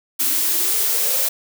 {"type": "noise with high-pass filter sweep", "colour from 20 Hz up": "blue", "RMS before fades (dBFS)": -19, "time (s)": [0.19, 1.29], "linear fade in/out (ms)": 10, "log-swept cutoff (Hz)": [260, 570], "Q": 8.1, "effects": []}